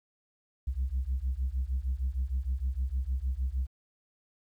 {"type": "beating tone pair", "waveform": "sine", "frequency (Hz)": [61.74, 68.24], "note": ["B1", "C#2"], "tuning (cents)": [0, -27], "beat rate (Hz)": 6.5, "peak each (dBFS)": -30, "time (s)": [0.67, 3.67], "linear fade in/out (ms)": 10, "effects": ["tanh soft clip ceiling -24 dBFS", "11-bit"]}